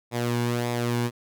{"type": "tone with flanger", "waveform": "sawtooth", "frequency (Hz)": 119.8, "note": "A#2", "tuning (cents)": 48, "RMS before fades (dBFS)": -26, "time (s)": [0.11, 1.11], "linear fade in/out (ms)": 50, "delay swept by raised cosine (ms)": [0.67, 1.6], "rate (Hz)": 1.7, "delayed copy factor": -0.55, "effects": []}